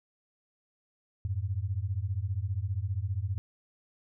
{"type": "beating tone pair", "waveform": "sine", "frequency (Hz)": [89.5, 104.5], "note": ["F2", "G#2"], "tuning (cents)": [43, 11], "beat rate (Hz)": 15, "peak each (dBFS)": [-32, -32], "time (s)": [1.25, 3.38], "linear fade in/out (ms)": 0, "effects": []}